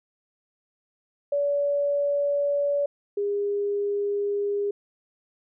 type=tone pair in turn; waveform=sine; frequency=572 / 406.5 Hz; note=D5 / G#4; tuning=-46 / -37 cents; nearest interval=tritone; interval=591 cents; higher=first; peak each=-21 / -23 dBFS; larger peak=first; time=1.32-2.86 / 3.17-4.71 s; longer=neither; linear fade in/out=5 ms; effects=none